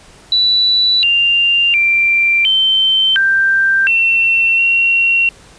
sine tone with pitch steps, 3956 / 2789 / 2361 / 3098 / 1575 / 2704 / 2736 Hz, B7 / F7 / D7 / G7 / G6 / E7 / F7, +2 / -3 / +9 / -21 / +8 / +43 / -36 cents, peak -9 dBFS, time 0.32-5.29 s, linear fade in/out 2 ms, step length 710 ms, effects pink hiss -42 dBFS RMS until 5.58 s + resampled to 22050 Hz

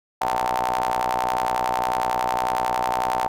sawtooth ring-modulated tone, 61.74 Hz, B1, in tune, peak -14 dBFS, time 0.21-3.28 s, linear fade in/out 5 ms, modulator 828 Hz, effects none

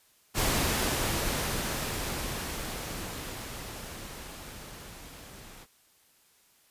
pink noise with level ramp, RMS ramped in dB -26 to -49 dBFS, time 0.34-5.67 s, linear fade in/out 50 ms, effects white hiss -64 dBFS RMS until 6.7 s + resampled to 32000 Hz

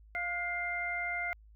sine tone cluster, 698 / 1434 / 2096 Hz, F5 / F6 / C7, -1 / +45 / +2 cents, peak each -39 / -39 / -34 dBFS, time 0.15-1.33 s, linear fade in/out 0 ms, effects added 53 Hz sine -54 dBFS peak until 1.55 s

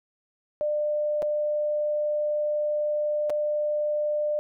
sine tone with dropouts, 598 Hz, D5, 31 cents sharp, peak -23 dBFS, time 0.61-4.39 s, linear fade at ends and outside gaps 0 ms, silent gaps 1.221-1.227 / 3.297-3.302 s, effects none

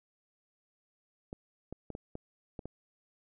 clicks, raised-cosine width 2 ms, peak -27 dBFS, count 7, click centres 1.329 / 1.726 / 1.903 / 1.951 / 2.154 / 2.592 / 2.656 s, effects none

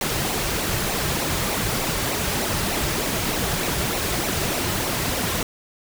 pink noise with flanger, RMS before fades -24 dBFS, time 0.01-5.43 s, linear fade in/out 2 ms, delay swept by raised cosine 0.6 to 4.2 ms, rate 3.3 Hz, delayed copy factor -0.55, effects none

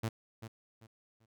sawtooth tone with echo, 113 Hz, A2, 47 cents sharp, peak -28 dBFS, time 0.03-0.09 s, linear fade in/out 10 ms, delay 390 ms, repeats 3, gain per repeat -11 dB, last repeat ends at 1.26 s, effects none

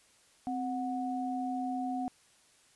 sine tone pair together, 259.6 / 734.3 Hz, C4 / F#5, -13 / -13 cents, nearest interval octave + tritone, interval 1800 cents, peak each -34 / -35 dBFS, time 0.47-2.08 s, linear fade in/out 0 ms, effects white hiss -64 dBFS RMS until 2.75 s + resampled to 24000 Hz

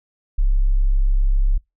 sine tone, 33.71 Hz, C#1, 48 cents flat, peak -13 dBFS, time 0.38-1.58 s, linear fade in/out 10 ms, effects noise-tail reverb RT60 0.2 s tail -24 dB re dry

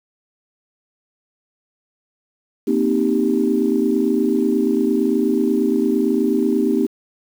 sine chord, C minor seventh, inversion third, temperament equal, 233.1 / 261.6 / 311.1 / 392 Hz, Bb3 / C4 / Eb4 / G4, 0 / 0 / 0 / 0 cents, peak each -20 dBFS, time 2.67-6.87 s, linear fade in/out 10 ms, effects tanh soft clip ceiling -4 dBFS + 7-bit

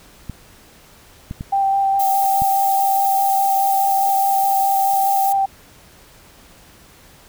clicks, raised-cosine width 5 ms, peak -15 dBFS, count 4, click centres 0.297 / 1.311 / 1.409 / 2.42 s
sine tone with vibrato, 784 Hz, G5, in tune, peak -14 dBFS, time 1.52-5.46 s, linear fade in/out 10 ms, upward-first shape square, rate 4.8 Hz, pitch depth 9 cents each way
violet noise, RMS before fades -26 dBFS, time 1.99-5.33 s, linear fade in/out 10 ms
effects pink hiss -47 dBFS RMS until 7.28 s

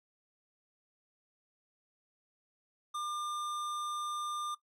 square tone, 1200 Hz, D6, 37 cents sharp, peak -36 dBFS, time 2.94-4.55 s, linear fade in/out 10 ms, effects noise-tail reverb RT60 0.1 s tail -17 dB re dry + low-pass 10000 Hz 12 dB/octave

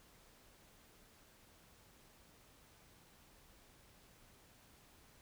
silence, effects pink hiss -65 dBFS RMS until 5.21 s

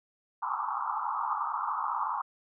pink band-pass noise, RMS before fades -32 dBFS, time 0.42-2.22 s, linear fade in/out 10 ms, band 830 to 1300 Hz, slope 96 dB/octave, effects none

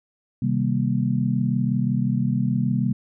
sine chord, C minor seventh, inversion none, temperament just, 130.81 / 156.98 / 196.22 / 235.5 Hz, C3 / Eb3 / G3 / Bb3, 0 / +16 / +2 / +18 cents, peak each -23 / -29 / -24 / -25 dBFS, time 0.42-2.93 s, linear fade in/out 5 ms, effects none

